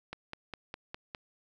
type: click train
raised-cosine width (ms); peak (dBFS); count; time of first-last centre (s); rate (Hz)
0.3; -23; 6; 0.13-1.148; 4.91
effects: none